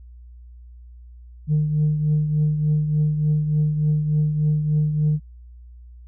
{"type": "tone with tremolo", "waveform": "sine", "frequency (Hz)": 151.6, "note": "D#3", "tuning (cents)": -45, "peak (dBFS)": -13, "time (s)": [1.47, 5.2], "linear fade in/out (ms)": 50, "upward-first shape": "triangle", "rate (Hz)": 3.4, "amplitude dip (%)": 60, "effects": ["tanh soft clip ceiling -13 dBFS", "added 60 Hz sine -40 dBFS peak until 6.07 s"]}